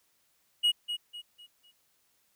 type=tone with echo; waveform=triangle; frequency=2896 Hz; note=F#7; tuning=38 cents flat; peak=-20 dBFS; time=0.63-0.72 s; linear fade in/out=20 ms; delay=250 ms; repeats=4; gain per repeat=-9 dB; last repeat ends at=1.72 s; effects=white hiss -71 dBFS RMS until 2.35 s